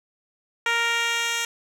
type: tone with band-pass filter sweep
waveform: 10% pulse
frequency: 466.2 Hz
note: A#4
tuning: in tune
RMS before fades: -24 dBFS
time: 0.66-1.45 s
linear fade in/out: 2 ms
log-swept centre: 2000 to 5000 Hz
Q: 0.8
effects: none